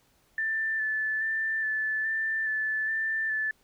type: tone with vibrato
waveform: sine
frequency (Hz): 1760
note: A6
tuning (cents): 0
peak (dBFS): -26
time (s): 0.38-3.51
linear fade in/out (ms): 2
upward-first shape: square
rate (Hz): 1.2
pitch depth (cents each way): 16
effects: pink hiss -66 dBFS RMS until 3.63 s